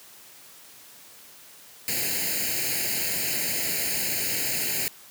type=noise with comb filter; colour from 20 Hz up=white; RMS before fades=-27 dBFS; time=1.88-4.88 s; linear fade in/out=0 ms; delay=0.43 ms; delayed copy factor=+1; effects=white hiss -49 dBFS RMS until 5.1 s + high-pass 100 Hz 12 dB/octave